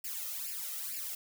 blue noise with flanger, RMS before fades -39 dBFS, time 0.04-1.15 s, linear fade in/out 5 ms, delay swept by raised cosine 0.4 to 1.6 ms, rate 2.2 Hz, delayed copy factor +0.8, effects none

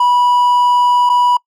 triangle tone with dropouts, 979 Hz, B5, 15 cents flat, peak -7 dBFS, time 0-1.37 s, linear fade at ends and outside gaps 5 ms, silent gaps 1.093-1.097 s, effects noise-tail reverb RT60 0.1 s tail -25 dB re dry

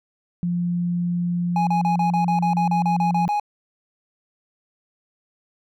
sine tone, 174.61 Hz, F3, in tune, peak -20 dBFS, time 0.43-3.28 s, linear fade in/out 0 ms
triangle tone bursts, 830.6 Hz, G#5, in tune, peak -17 dBFS, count 13, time 1.56-3.398 s, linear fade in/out 2 ms, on 110 ms, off 34 ms
effects none

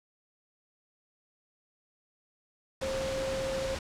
sine tone in noise, 533 Hz, C5, 32 cents sharp, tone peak -31 dBFS, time 2.82-3.75 s, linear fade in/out 5 ms, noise pink, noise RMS -37 dBFS, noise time 2.81-3.79 s, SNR +3 dB, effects low-pass 7000 Hz 12 dB/octave

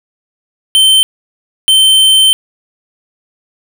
square tone bursts at uneven times, 3100 Hz, G7, 20 cents flat, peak -5 dBFS, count 2, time 0.75-1.03 / 1.68-2.33 s, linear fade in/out 0 ms, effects none

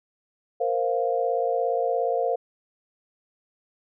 sine chord, Bb suspended second, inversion none, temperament equal, 466.2 / 523.3 / 698.5 Hz, Bb4 / C5 / F5, 0 / 0 / 0 cents, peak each -26 dBFS, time 0.6-2.36 s, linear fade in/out 10 ms, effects none

